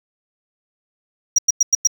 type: tone bursts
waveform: triangle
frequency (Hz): 5730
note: F8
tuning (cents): +44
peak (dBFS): -9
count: 5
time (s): 1.36-1.873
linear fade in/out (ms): 5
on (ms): 25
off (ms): 97
effects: none